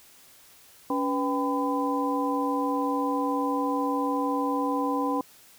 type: tone cluster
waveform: sine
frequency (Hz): 281 / 494.7 / 789 / 1009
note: C#4 / B4 / G5 / B5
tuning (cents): +24 / +3 / +11 / +37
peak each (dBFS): -27 / -31 / -33 / -29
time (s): 0.9-5.21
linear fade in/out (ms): 2
effects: white hiss -54 dBFS RMS until 5.58 s